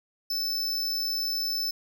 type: tone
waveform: square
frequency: 5274 Hz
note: E8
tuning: in tune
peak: -27 dBFS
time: 0.3-1.71 s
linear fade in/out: 5 ms
effects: none